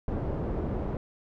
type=low-pass noise; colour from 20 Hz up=pink; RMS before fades=-31 dBFS; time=0.08-0.97 s; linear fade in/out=2 ms; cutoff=560 Hz; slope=12 dB/octave; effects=none